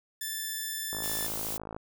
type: tone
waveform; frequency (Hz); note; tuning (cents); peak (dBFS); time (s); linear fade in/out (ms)
5% pulse; 1758; A6; -2; -22; 0.21-1.27; 5
type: click train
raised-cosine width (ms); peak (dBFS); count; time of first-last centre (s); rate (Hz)
1; -25; 46; 0.93-1.765; 53.9
type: noise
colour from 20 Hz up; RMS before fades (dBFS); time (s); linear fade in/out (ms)
blue; -35; 1.02-1.58; 20
effects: none